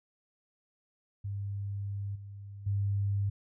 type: tone with level steps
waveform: sine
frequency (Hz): 100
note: G2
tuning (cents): +35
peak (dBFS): -33 / -42 / -27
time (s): 1.24-3.3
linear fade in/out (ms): 10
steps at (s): 2.15 / 2.66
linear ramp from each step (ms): 10
effects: none